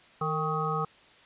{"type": "harmonic tone with a mistuned harmonic", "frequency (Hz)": 157.7, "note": "D#3", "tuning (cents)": 24, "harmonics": [1, 3, 5, 7, 8], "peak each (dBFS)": [-32, -34, -35, -35, -31], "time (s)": [0.21, 0.85], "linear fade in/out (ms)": 5, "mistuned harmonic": 3, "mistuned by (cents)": -56, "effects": ["white hiss -56 dBFS RMS until 1.25 s", "resampled to 8000 Hz"]}